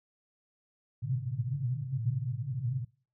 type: band-pass noise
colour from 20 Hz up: white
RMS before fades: -33 dBFS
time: 1.02-2.85 s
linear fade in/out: 10 ms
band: 110 to 140 Hz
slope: 96 dB/octave
effects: noise-tail reverb RT60 0.4 s tail -21 dB re dry